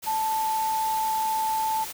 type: tone in noise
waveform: sine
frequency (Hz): 880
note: A5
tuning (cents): 0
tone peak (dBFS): -23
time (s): 0.06-1.85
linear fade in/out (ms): 20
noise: white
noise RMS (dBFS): -36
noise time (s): 0.02-1.93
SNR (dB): +10
effects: none